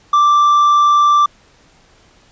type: tone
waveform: triangle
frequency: 1174.7 Hz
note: D6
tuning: in tune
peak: -6 dBFS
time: 0.13-1.26 s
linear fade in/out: 5 ms
effects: pink hiss -50 dBFS RMS until 2.31 s + resampled to 16000 Hz